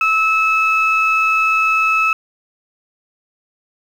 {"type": "tone pair together", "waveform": "sine", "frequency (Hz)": [1301.7, 2600], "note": ["E6", "E7"], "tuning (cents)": [-22, -24], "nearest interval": "octave", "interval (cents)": 1198, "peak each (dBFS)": -14, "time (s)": [0.01, 2.13], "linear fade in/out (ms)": 2, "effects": ["tanh soft clip ceiling -6 dBFS", "7-bit"]}